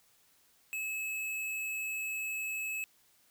square tone, 2589 Hz, E7, 32 cents flat, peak -35 dBFS, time 0.73-2.84 s, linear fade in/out 0 ms, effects white hiss -67 dBFS RMS until 3.3 s

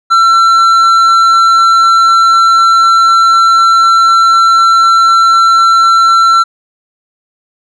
sine tone with tanh clipping, 1348 Hz, E6, 38 cents sharp, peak -5 dBFS, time 0.1-6.44 s, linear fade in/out 20 ms, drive 8 dB, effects none

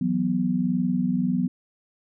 sine chord, E suspended second, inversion none, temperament equal, 164.81 / 185 / 246.9 Hz, E3 / F#3 / B3, 0 / 0 / 0 cents, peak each -29 / -24 / -24 dBFS, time 0.01-1.48 s, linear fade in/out 5 ms, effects none

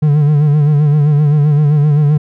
triangle tone with vibrato, 148.1 Hz, D3, 15 cents sharp, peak -5 dBFS, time 0.02-2.18 s, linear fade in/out 10 ms, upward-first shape sine, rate 7.7 Hz, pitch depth 60 cents each way, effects none

